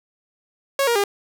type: tone with pitch steps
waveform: sawtooth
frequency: 551 / 471.4 / 403.4 Hz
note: C#5 / A#4 / G4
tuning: -11 / +19 / +50 cents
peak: -13 dBFS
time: 0.79-1.039 s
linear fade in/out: 2 ms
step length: 83 ms
effects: none